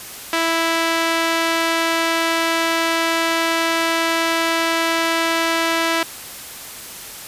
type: tone with band-pass filter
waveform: sawtooth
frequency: 330 Hz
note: E4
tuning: 2 cents sharp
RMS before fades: -19 dBFS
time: 0.33-6.03 s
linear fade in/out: 2 ms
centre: 2300 Hz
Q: 0.59
effects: white hiss -34 dBFS RMS until 7.27 s + resampled to 32000 Hz